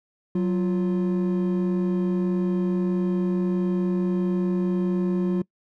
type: tone pair together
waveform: triangle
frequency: 185.4 / 350 Hz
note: F#3 / F4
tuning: +4 / +4 cents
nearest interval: major seventh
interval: 1100 cents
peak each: -19 / -24 dBFS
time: 0.35-5.42 s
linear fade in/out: 5 ms
effects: noise-tail reverb RT60 0.1 s tail -24 dB re dry + tanh soft clip ceiling -13 dBFS